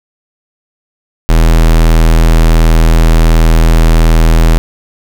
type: tone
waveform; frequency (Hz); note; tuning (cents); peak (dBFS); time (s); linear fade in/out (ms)
square; 40.69; E1; -22; -4; 1.29-4.58; 0
effects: none